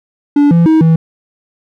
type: tone with pitch steps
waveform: triangle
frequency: 289 / 168.8 / 317.5 / 162.5 Hz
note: D4 / E3 / D#4 / E3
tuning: -28 / +41 / +35 / -24 cents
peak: -3 dBFS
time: 0.36-0.96 s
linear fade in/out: 5 ms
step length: 150 ms
effects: none